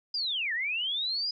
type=linear two-way sweep; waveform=sine; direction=down then up; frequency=4995 to 1729 to 4995 Hz; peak=-28 dBFS; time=0.14-1.31 s; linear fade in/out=5 ms; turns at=0.53 s; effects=none